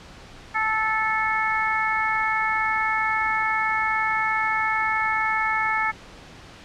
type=harmonic tone; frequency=437.7 Hz; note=A4; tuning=9 cents flat; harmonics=2 / 3 / 4 / 5; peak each=-26 / -26 / -26 / -26 dBFS; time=0.54-5.92 s; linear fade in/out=20 ms; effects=pink hiss -44 dBFS RMS until 6.64 s + low-pass 5000 Hz 12 dB/octave